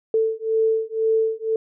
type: beating tone pair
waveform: sine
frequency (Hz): 443.1 / 445.1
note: A4 / A4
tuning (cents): +12 / +20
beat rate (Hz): 2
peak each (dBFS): -21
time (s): 0.14-1.56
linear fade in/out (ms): 2
effects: none